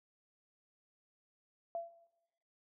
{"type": "tone with exponential decay", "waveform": "sine", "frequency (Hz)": 677, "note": "E5", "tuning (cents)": 46, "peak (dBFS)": -34, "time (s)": [1.75, 2.07], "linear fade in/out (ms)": 1, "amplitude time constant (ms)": 69, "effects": ["noise-tail reverb RT60 1.0 s tail -18 dB re dry"]}